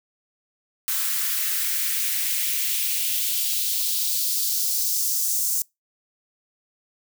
blue noise with high-pass filter sweep, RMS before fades -24 dBFS, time 0.88-5.62 s, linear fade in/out 0 ms, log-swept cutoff 1300 to 6700 Hz, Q 1.8, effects noise-tail reverb RT60 0.2 s tail -25 dB re dry

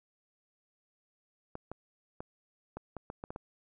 clicks, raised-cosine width 1 ms, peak -26 dBFS, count 9, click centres 1.554 / 1.716 / 2.205 / 2.77 / 2.967 / 3.101 / 3.239 / 3.305 / 3.361 s, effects none

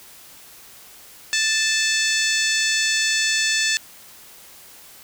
harmonic tone with a mistuned harmonic, 882 Hz, A5, 4 cents sharp, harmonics 2 / 3 / 4 / 5 / 6 / 7 / 8 / 9, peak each -23 / -25 / -26 / -27 / -28 / -28 / -29 / -30 dBFS, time 1.33-3.77 s, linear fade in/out 0 ms, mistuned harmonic 3, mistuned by -17 cents, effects white hiss -45 dBFS RMS until 5.03 s

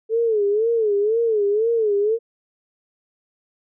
sine tone with vibrato, 433.3 Hz, A4, 27 cents flat, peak -16 dBFS, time 0.09-2.19 s, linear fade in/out 50 ms, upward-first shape sine, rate 2 Hz, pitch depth 130 cents each way, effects none

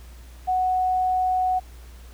sine tone, 740 Hz, F#5, in tune, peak -19 dBFS, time 0.47-1.6 s, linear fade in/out 20 ms, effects added 60 Hz sine -41 dBFS peak until 2.13 s + pink hiss -52 dBFS RMS until 2.13 s

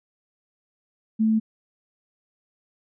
sine tone, 220 Hz, A3, in tune, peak -17 dBFS, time 1.19-1.4 s, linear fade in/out 20 ms, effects none

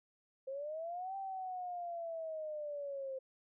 sine linear two-way sweep, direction up then down, 523.3 to 784 to 523.3 Hz, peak -39 dBFS, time 0.47-3.19 s, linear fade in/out 10 ms, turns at 1.16 s, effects none

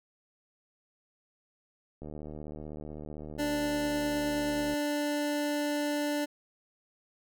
click train, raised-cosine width 2 ms, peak -29 dBFS, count 207, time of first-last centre 2.02-4.738 s, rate 75.8 Hz
25% pulse tone, 293.7 Hz, D4, in tune, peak -25 dBFS, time 3.38-6.26 s, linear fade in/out 20 ms
effects none

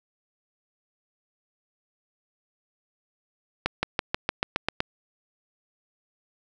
accelerating click train, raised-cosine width 0.3 ms, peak -7 dBFS, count 9, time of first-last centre 3.66-4.804 s, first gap 170 ms, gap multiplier 0.95, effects none

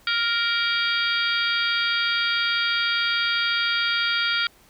harmonic tone with a mistuned harmonic, 466.2 Hz, A#4, in tune, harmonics 3 / 4 / 5 / 6 / 7 / 8 / 9 / 10, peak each -24 / -32 / -28 / -37 / -27 / -31 / -40 / -30 dBFS, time 0.07-4.47 s, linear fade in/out 2 ms, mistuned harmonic 6, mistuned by +26 cents, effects pink hiss -55 dBFS RMS until 4.69 s

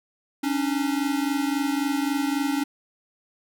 square tone pair together, 276.5 / 300.2 Hz, C#4 / D4, -4 / +38 cents, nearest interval minor second, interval 142 cents, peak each -25 / -28 dBFS, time 0.43-2.64 s, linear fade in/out 10 ms, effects none

